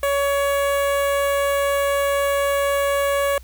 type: tone with notch filter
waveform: sawtooth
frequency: 562 Hz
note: C#5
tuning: 24 cents sharp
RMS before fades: -20 dBFS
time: 0.03-3.38 s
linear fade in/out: 2 ms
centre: 4900 Hz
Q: 0.88
effects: added 62 Hz sine -39 dBFS peak until 3.43 s + white hiss -53 dBFS RMS until 3.43 s